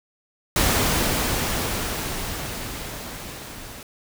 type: noise with level ramp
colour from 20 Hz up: pink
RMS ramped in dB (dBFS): -19 to -39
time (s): 0.56-3.83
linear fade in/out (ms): 2
effects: none